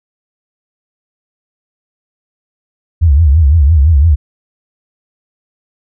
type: tone with vibrato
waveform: sine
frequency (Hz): 75.6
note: D#2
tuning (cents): -49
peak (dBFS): -4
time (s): 3.01-4.16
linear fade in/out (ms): 20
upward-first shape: triangle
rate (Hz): 5.9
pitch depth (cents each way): 250
effects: none